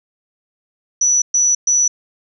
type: tone bursts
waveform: sine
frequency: 5920 Hz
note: F#8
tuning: in tune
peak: -11 dBFS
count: 3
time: 1.01-1.88 s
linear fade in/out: 5 ms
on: 210 ms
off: 120 ms
effects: none